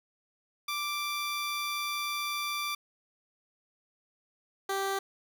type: tone pair in turn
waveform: 15% pulse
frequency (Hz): 1174.7 / 390.7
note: D6 / G4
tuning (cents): 0 / -6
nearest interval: octave + perfect fifth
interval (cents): 1906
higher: first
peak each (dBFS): -25 / -23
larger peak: second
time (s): 0.68-2.75 / 4.69-4.99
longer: first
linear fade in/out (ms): 5
effects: none